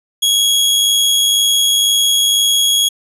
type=tone with amplitude modulation; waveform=sawtooth; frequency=3322 Hz; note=G#7; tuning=in tune; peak=-6 dBFS; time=0.22-2.89 s; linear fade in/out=10 ms; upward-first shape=sine; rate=102 Hz; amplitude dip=30%; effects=resampled to 32000 Hz